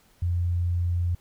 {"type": "tone", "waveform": "sine", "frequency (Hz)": 87.31, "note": "F2", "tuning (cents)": 0, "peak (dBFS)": -22, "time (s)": [0.22, 1.15], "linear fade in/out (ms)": 5, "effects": ["pink hiss -61 dBFS RMS until 1.2 s"]}